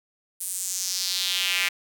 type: tone with high-pass filter sweep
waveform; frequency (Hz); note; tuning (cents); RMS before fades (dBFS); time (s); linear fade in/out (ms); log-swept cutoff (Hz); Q
square; 92.5; F#2; 0; -27; 0.4-1.69; 10; 10000 to 2200; 2.7
effects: none